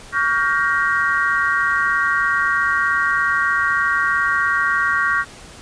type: chord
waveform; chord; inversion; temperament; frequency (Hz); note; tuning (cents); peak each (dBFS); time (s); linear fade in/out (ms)
sine; G half-diminished seventh; second; just; 1128.9 / 1411.2 / 1568 / 1881.6; Db6 / F6 / G6 / Bb6; +31 / +18 / 0 / +16; -21; 0.12-5.25; 50
effects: pink hiss -40 dBFS RMS until 5.61 s + resampled to 22050 Hz